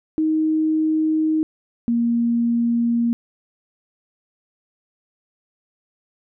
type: tone pair in turn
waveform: sine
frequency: 313.6 / 234.9 Hz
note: D#4 / A#3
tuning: +14 / +13 cents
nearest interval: perfect fourth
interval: 501 cents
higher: first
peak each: -16 dBFS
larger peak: neither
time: 0.18-1.43 / 1.88-3.13 s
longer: neither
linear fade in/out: 0 ms
effects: none